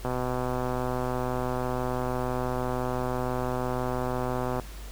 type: click train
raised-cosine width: 1 ms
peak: -16 dBFS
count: 574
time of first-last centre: 0.05-4.598 s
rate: 126 Hz
effects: added 50 Hz sine -38 dBFS peak until 4.91 s + pink hiss -47 dBFS RMS until 4.91 s